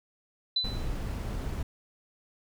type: tone with exponential decay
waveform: sine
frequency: 4001 Hz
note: B7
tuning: 22 cents sharp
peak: -22 dBFS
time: 0.56-0.89 s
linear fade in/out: 5 ms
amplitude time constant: 71 ms
type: noise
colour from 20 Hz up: brown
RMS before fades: -33 dBFS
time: 0.64-1.63 s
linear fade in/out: 5 ms
effects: none